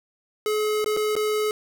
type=tone with dropouts; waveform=square; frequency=426.1 Hz; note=G#4; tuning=44 cents sharp; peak=-22 dBFS; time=0.46-1.51 s; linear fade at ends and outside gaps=1 ms; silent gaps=0.844-0.86 / 0.966-0.971 / 1.154-1.164 s; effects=none